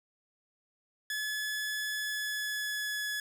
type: tone with pitch glide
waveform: sawtooth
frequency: 1712 to 1699.2 Hz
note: A6 to G#6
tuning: -48 to +39 cents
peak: -29 dBFS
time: 1.1-3.2 s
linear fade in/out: 2 ms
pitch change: -13 cents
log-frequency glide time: 1.95-3.05 s
effects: none